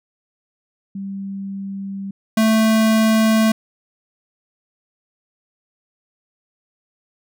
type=tone pair in turn; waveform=sine / square; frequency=196 / 220.5 Hz; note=G3 / A3; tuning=0 / +4 cents; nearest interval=major second; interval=204 cents; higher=second; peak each=-25 / -13 dBFS; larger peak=second; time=0.95-2.11 / 2.37-3.52 s; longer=first; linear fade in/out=5 ms; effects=none